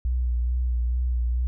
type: tone with vibrato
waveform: sine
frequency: 60.9 Hz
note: B1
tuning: 24 cents flat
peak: -21 dBFS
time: 0.05-1.47 s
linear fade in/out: 0 ms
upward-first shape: sine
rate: 2.3 Hz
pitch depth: 35 cents each way
effects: none